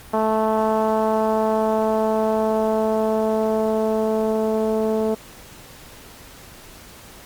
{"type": "tone with low-pass filter sweep", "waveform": "10% pulse", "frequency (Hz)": 218.9, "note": "A3", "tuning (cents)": -9, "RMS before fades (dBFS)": -20, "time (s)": [0.13, 5.15], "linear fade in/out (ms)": 10, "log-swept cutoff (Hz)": [920, 500], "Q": 1.5, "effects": ["pink hiss -43 dBFS RMS until 7.25 s", "Opus 48 kbps"]}